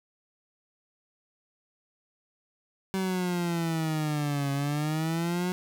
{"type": "exponential two-way sweep", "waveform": "30% pulse", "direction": "down then up", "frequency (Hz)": [191.9, 138.59, 182.9], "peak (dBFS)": -24, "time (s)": [2.94, 5.52], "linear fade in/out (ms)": 0, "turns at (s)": 4.52, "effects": []}